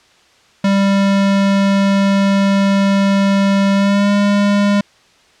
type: tone with pitch glide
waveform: square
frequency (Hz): 197.2 to 202.7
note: G3 to G#3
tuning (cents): +11 to -42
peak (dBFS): -11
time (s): 0.64-4.81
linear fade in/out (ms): 5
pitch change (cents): +47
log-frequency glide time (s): 3.74-4.11
effects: white hiss -50 dBFS RMS until 5.4 s + low-pass 5000 Hz 12 dB/octave